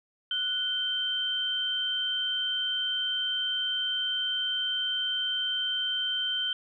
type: tone pair together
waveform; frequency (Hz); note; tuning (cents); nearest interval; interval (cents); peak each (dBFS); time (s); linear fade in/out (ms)
sine; 1470 / 3115; F#6 / G7; -12 / -12; octave + minor second; 1300; -36 / -27; 0.31-6.53; 2
effects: none